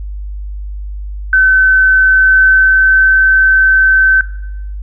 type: tone with pitch glide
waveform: sine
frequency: 1526 to 1537.5 Hz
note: G6 to G6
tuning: -47 to -34 cents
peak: -5 dBFS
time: 1.33-4.21 s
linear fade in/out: 2 ms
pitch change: +13 cents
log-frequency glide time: 2-3.16 s
effects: noise-tail reverb RT60 0.8 s tail -17 dB re dry + added 50 Hz sine -20 dBFS peak until 4.82 s